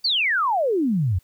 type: exponential sweep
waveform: sine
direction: down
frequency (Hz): 4759 to 82.41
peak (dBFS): -18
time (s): 0.04-1.19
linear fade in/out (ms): 10
effects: white hiss -62 dBFS RMS until 1.23 s